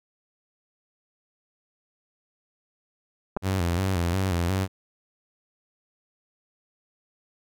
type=clicks; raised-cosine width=1 ms; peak=-15 dBFS; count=2; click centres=3.366 / 3.371 s
type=tone with vibrato; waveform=sawtooth; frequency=90.5 Hz; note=F#2; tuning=38 cents flat; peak=-19 dBFS; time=3.42-4.68 s; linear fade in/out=50 ms; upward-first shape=square; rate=2.8 Hz; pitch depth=90 cents each way
effects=none